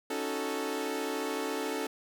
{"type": "chord", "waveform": "sawtooth", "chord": "D# half-diminished seventh", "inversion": "third", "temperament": "equal", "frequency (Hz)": [277.2, 311.1, 370, 440], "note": ["C#4", "D#4", "F#4", "A4"], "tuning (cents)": [0, 0, 0, 0], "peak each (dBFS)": [-33, -35, -36, -31], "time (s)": [0.1, 1.87], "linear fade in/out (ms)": 5, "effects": []}